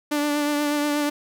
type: tone with vibrato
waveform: sawtooth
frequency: 293.7 Hz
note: D4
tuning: in tune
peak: -17 dBFS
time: 0.11-1.1 s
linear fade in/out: 10 ms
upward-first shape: triangle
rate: 8.3 Hz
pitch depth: 26 cents each way
effects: none